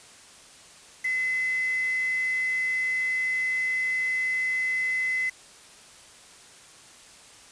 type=tone with quantisation; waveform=sine; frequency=2033 Hz; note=B6; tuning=50 cents sharp; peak=-24 dBFS; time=1.04-5.3 s; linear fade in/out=10 ms; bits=6; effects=white hiss -50 dBFS RMS until 7.51 s + resampled to 22050 Hz